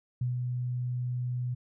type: tone with ADSR envelope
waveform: sine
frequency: 124 Hz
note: B2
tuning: 7 cents sharp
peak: -26 dBFS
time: 0.21-1.55 s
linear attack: 5 ms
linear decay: 140 ms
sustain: -3 dB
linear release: 15 ms
effects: none